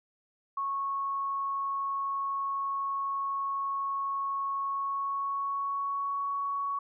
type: tone with pitch glide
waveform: sine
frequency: 1102 to 1118 Hz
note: C#6 to C#6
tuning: -11 to +14 cents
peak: -29 dBFS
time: 0.57-6.79 s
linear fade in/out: 5 ms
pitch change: +25 cents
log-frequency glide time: 4.62-6.27 s
effects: none